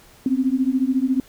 sine beating tone pair, 254.5 / 268.5 Hz, C4 / C4, -48 / +45 cents, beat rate 14 Hz, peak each -20 dBFS, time 0.26-1.2 s, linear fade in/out 2 ms, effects pink hiss -50 dBFS RMS until 1.28 s

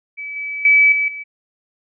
sine tone with level steps, 2295 Hz, D7, 40 cents flat, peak -26 / -23 / -8 / -15 / -27 dBFS, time 0.17-1.24 s, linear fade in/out 20 ms, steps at 0.36 / 0.65 / 0.92 / 1.08 s, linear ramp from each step 2 ms, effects none

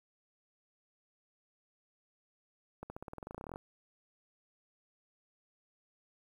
accelerating click train, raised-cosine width 1 ms, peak -29 dBFS, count 19, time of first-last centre 2.83-3.559 s, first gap 70 ms, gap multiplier 0.93, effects 10-bit

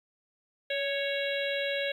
harmonic tone with a mistuned harmonic, 553 Hz, C#5, 4 cents flat, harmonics 1 / 3 / 4 / 5 / 6 / 7, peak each -31 / -36 / -37 / -38 / -39 / -39 dBFS, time 0.7-1.92 s, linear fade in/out 5 ms, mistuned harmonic 1, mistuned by +27 cents, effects 10-bit

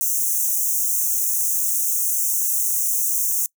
white high-pass noise, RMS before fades -21 dBFS, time 0.01-3.46 s, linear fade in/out 0 ms, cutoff 5900 Hz, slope 96 dB/octave, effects noise-tail reverb RT60 0.1 s tail -24 dB re dry

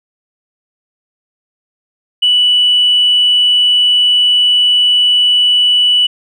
sine tone, 2960 Hz, F#7, in tune, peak -6 dBFS, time 2.22-6.07 s, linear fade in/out 10 ms, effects tanh soft clip ceiling -2 dBFS

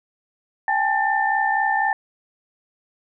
sine tone cluster, 794 / 858 / 1790 Hz, G5 / A5 / A6, +22 / -44 / +29 cents, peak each -22 dBFS, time 0.68-1.93 s, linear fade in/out 2 ms, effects none

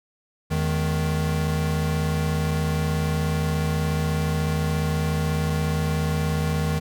square tone cluster, 82.5 / 156.8 / 213.5 Hz, E2 / D#3 / G#3, +2 / +14 / +48 cents, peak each -27 / -24 / -33 dBFS, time 0.5-6.8 s, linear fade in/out 20 ms, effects none

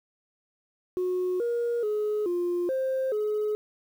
sine tone with pitch steps, 364.7 / 473.3 / 422.6 / 351.3 / 526 / 423.9 Hz, F#4 / A#4 / G#4 / F4 / C5 / G#4, -25 / +26 / +30 / +10 / +9 / +35 cents, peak -23 dBFS, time 0.97-3.55 s, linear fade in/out 0 ms, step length 430 ms, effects tanh soft clip ceiling -22 dBFS + 9-bit

